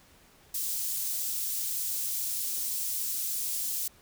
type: high-pass noise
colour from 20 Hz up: white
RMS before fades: -32 dBFS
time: 0.54-3.88 s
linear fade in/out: 5 ms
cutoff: 5900 Hz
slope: 12 dB/octave
effects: pink hiss -59 dBFS RMS until 4.01 s